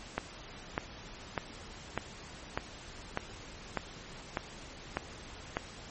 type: click train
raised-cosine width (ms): 0.5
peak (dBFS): -15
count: 10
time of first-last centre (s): 0.18-5.569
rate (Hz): 1.67
effects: pink hiss -48 dBFS RMS until 5.9 s + MP3 32 kbps